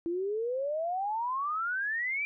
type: exponential sweep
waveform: sine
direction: up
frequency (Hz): 330.5 to 2374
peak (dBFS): -29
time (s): 0.06-2.25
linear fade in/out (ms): 0
effects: none